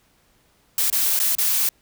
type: noise with dropouts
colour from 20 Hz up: blue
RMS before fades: -20 dBFS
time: 0.78-1.69 s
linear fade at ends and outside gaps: 2 ms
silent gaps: 0.901-0.926 / 1.192-1.199 / 1.352-1.384 s
effects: pink hiss -61 dBFS RMS until 1.81 s